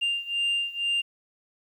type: beating tone pair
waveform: sine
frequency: 2794 / 2796.1 Hz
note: F7 / F7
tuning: 0 / +1 cents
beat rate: 2.1 Hz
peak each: -25 / -27 dBFS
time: 0.01-1.02 s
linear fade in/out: 20 ms
effects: tanh soft clip ceiling -21 dBFS + 10-bit